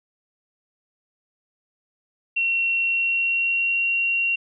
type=tone with pitch glide; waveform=sine; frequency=2728 to 2750 Hz; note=F7 to F7; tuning=-41 to -27 cents; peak=-19 dBFS; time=2.36-4.36 s; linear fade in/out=10 ms; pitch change=+14 cents; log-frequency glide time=2.77-3.86 s; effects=none